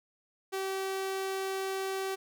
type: tone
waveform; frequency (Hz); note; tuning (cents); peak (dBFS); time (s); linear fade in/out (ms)
sawtooth; 384.6; G4; -33; -28; 0.52-2.16; 20
effects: none

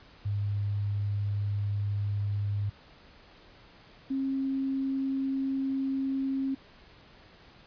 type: tone pair in turn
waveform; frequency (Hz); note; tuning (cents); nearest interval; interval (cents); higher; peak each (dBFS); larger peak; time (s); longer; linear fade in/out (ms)
sine; 101.9 / 269; G#2 / C4; -32 / +48; octave + perfect fourth; 1680; second; -27; neither; 0.25-2.7 / 4.1-6.55; neither; 10
effects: pink hiss -55 dBFS RMS until 7.66 s + resampled to 11025 Hz

